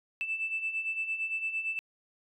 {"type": "beating tone pair", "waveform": "sine", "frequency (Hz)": [2637, 2645.8], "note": ["E7", "E7"], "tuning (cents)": [0, 6], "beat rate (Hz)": 8.8, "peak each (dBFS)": [-37, -31], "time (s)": [0.21, 1.79], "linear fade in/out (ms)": 0, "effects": ["tanh soft clip ceiling -23 dBFS"]}